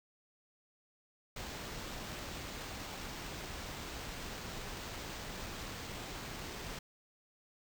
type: noise with sample-and-hold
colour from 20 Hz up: pink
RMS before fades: -44 dBFS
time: 1.36-6.79 s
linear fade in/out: 5 ms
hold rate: 11025 Hz
effects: none